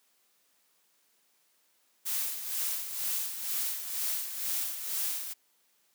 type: noise with tremolo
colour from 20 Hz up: blue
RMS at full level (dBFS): -31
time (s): 2.05-5.34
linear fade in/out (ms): 20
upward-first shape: sine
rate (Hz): 2.1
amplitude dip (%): 60
effects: white hiss -70 dBFS RMS until 5.94 s + high-pass 200 Hz 12 dB/octave